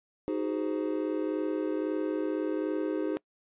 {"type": "chord", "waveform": "triangle", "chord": "Ab dominant seventh", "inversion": "second", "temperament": "just", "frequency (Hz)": [311.5, 373.8, 415.3, 519.1], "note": ["Eb4", "Gb4", "Ab4", "C5"], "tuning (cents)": [2, 18, 0, -14], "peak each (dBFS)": [-29, -33, -33, -35], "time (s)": [0.28, 3.17], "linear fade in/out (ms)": 0, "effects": ["noise-tail reverb RT60 0.1 s tail -24 dB re dry", "resampled to 8000 Hz"]}